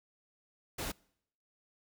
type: noise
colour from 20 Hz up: pink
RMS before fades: -38 dBFS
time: 0.78-0.92 s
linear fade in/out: 10 ms
effects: noise-tail reverb RT60 0.7 s tail -25 dB re dry